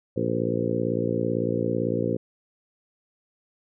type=harmonic tone with a mistuned harmonic; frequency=57.9 Hz; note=A#1; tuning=11 cents flat; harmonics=2 / 3 / 4 / 5 / 6 / 7 / 8 / 9; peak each=-31 / -31 / -31 / -31 / -31 / -31 / -31 / -31 dBFS; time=0.16-2.17 s; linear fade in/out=10 ms; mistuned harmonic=9; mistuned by=-25 cents; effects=none